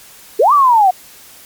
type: linear two-way sweep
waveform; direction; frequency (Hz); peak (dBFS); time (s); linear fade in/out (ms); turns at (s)
sine; up then down; 370 to 1199 to 714; -6; 0.39-0.91; 10; 0.53
effects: white hiss -40 dBFS RMS until 1.45 s + MP3 96 kbps